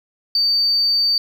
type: tone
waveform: sine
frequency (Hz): 4600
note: D8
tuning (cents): -37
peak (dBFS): -13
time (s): 0.35-1.18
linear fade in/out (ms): 2
effects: tanh soft clip ceiling -10 dBFS + 8-bit